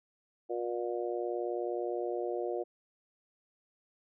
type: harmonic tone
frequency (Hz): 119.4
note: A#2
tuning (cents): +42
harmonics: 3 / 4 / 5 / 6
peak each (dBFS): -35 / -37 / -39 / -41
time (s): 0.49-2.64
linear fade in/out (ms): 20
effects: none